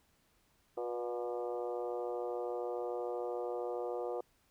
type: harmonic tone with a mistuned harmonic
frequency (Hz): 120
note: B2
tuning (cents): -49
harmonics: 3 / 4 / 5 / 6 / 7 / 8 / 9 / 10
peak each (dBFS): -41 / -38 / -45 / -44 / -51 / -54 / -57 / -53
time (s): 0.77-4.21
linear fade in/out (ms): 5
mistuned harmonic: 4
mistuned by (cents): +25
effects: pink hiss -72 dBFS RMS until 4.5 s